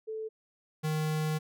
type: tone pair in turn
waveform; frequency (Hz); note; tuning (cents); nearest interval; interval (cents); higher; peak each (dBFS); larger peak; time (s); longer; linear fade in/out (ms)
sine / square; 438.5 / 155.03; A4 / D#3; -6 / -6; octave + tritone; 1800; first; -34 / -29; second; 0.07-0.29 / 0.83-1.39; second; 20
effects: none